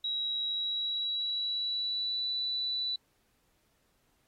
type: tone with pitch glide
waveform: sine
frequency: 3861 to 3967 Hz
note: B7 to B7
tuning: -40 to +7 cents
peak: -30 dBFS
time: 0.04-2.96 s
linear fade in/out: 5 ms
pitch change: +47 cents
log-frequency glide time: 0.44-2.27 s
effects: pink hiss -73 dBFS RMS until 4.27 s + AAC 48 kbps